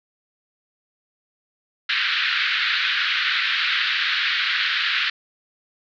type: band-pass noise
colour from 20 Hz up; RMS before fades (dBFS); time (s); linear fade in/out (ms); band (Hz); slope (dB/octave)
pink; -22; 1.89-5.1; 5; 1400 to 4200; 48
effects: none